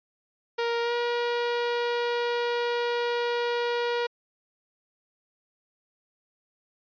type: tone with pitch glide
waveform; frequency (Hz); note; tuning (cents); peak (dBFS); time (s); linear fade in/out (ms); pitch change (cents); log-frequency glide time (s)
sawtooth; 468.8 to 477.8; A#4 to A#4; +10 to +43; -21; 0.58-4.07; 10; +33; 0.82-0.93
effects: resampled to 11025 Hz